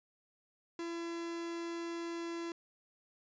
45% pulse tone, 337.6 Hz, E4, 41 cents sharp, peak -38 dBFS, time 0.79-2.52 s, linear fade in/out 2 ms, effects resampled to 16000 Hz

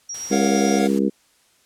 sine tone with tremolo, 5670 Hz, F8, 25 cents sharp, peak -27 dBFS, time 0.09-0.79 s, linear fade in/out 5 ms, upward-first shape sine, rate 8.7 Hz, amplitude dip 40%
white noise, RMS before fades -38 dBFS, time 0.14-0.99 s, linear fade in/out 5 ms
harmonic tone, 68 Hz, C#2, 33 cents flat, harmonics 3 / 4 / 5 / 6 / 7, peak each -20 / -22 / -24 / -26 / -27 dBFS, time 0.3-1.1 s, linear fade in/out 20 ms
square chord, Gb major seventh, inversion first, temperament equal with one note detuned, 466.2 / 554.4 / 698.5 / 730.6 Hz, Bb4 / Db5 / F5 / Gb5, 0 / 0 / 0 / -22 cents, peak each -28 / -30 / -29 / -27 dBFS, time 0.31-0.88 s, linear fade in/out 20 ms
effects white hiss -59 dBFS RMS until 1.65 s + low-pass 10000 Hz 12 dB/octave

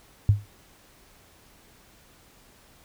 sine tone with exponential decay, 102.5 Hz, G#2, 22 cents flat, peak -11 dBFS, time 0.29-0.46 s, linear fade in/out 0 ms, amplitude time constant 36 ms, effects pink hiss -56 dBFS RMS until 2.84 s

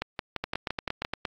two click trains, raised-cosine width 0.3 ms, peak -13 / -13 dBFS, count 7 / 8, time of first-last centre 0.02-1.049 / 0.44-1.252 s, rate 5.83 / 8.62 Hz, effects AAC 48 kbps

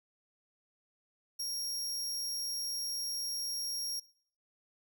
sawtooth tone, 5588 Hz, F8, in tune, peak -32 dBFS, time 1.39-4 s, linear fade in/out 10 ms, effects noise-tail reverb RT60 0.6 s tail -22 dB re dry

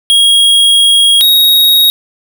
square tone pair in turn, 3285 / 3775 Hz, G#7 / A#7, -20 / +21 cents, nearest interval major second, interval 241 cents, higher second, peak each -5 dBFS, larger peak neither, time 0.1-1.21 / 1.21-1.9 s, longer first, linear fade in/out 0 ms, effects none

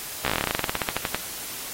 slowing click train, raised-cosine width 0.3 ms, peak -7 dBFS, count 22, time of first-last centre 0.25-1.146 s, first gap 14 ms, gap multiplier 1.1, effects white hiss -35 dBFS RMS until 1.73 s + AAC 48 kbps

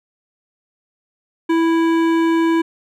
sine tone with hard clipping, 329.6 Hz, E4, in tune, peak -15 dBFS, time 1.49-2.62 s, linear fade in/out 10 ms, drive 14 dB, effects none

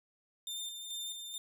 sawtooth tone with tremolo, 3604 Hz, A7, 41 cents sharp, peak -35 dBFS, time 0.47-1.38 s, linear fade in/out 2 ms, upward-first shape square, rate 2.3 Hz, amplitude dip 40%, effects none

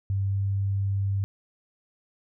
sine tone with pitch glide, 98 to 98.57 Hz, G2 to G2, 0 to +10 cents, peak -23 dBFS, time 0.1-1.24 s, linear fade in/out 0 ms, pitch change +10 cents, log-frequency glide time 0.29-0.35 s, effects none

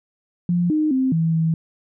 sine tone with pitch steps, 175 / 307.5 / 261.5 / 163.2 / 162 Hz, F3 / D#4 / C4 / E3 / E3, +4 / -20 / -1 / -17 / -30 cents, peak -16 dBFS, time 0.49-1.54 s, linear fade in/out 2 ms, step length 210 ms, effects none

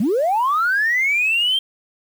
sine linear sweep, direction up, 179.6 to 3181 Hz, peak -14 dBFS, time 0-1.59 s, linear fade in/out 5 ms, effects tanh soft clip ceiling -12 dBFS + 7-bit

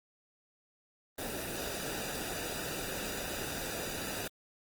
pink noise with comb filter, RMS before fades -38 dBFS, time 1.18-4.28 s, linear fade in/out 5 ms, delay 0.93 ms, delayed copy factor -0.6, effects Opus 32 kbps

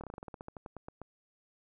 slowing click train, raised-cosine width 1 ms, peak -29 dBFS, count 16, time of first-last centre 0.01-1.017 s, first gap 27 ms, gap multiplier 1.12, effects none

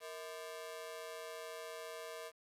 sawtooth ring-modulated tone, 554.4 Hz, C#5, in tune, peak -38 dBFS, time 0-2.32 s, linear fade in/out 50 ms, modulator 87.1 Hz, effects resampled to 32000 Hz + 11-bit

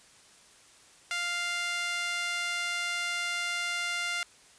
sawtooth tone with high-pass filter, 698.5 Hz, F5, in tune, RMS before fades -32 dBFS, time 1.11-4.23 s, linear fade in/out 0 ms, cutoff 1800 Hz, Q 1.7, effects white hiss -57 dBFS RMS until 4.58 s + resampled to 22050 Hz

